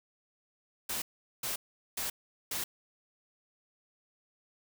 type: noise bursts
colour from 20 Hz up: white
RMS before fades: -35 dBFS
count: 4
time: 0.89-2.64 s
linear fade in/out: 5 ms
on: 130 ms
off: 410 ms
effects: none